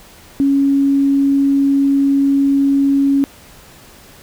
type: tone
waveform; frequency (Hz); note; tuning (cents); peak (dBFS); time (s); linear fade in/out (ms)
sine; 277.2; C#4; 0; -10; 0.4-3.24; 0
effects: pink hiss -42 dBFS RMS until 4.22 s